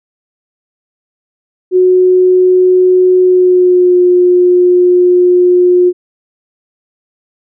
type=tone with pitch glide; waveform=sine; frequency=367.1 to 358.5 Hz; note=F#4 to F4; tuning=-14 to +45 cents; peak=-4 dBFS; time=1.71-5.93 s; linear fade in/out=50 ms; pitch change=-41 cents; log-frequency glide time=3.21-3.99 s; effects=none